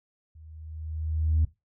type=tone with level ramp; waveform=sine; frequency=78.7 Hz; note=D#2; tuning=20 cents sharp; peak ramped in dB=-47 to -17 dBFS; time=0.35-1.45 s; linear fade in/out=5 ms; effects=noise-tail reverb RT60 0.2 s tail -18 dB re dry + tanh soft clip ceiling -16 dBFS